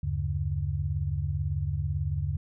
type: tone cluster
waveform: sine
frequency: 77.2 / 95.3 / 142.2 Hz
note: D#2 / G2 / C#3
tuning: -13 / -48 / +45 cents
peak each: -31 dBFS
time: 0.03-2.37 s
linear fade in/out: 5 ms
effects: none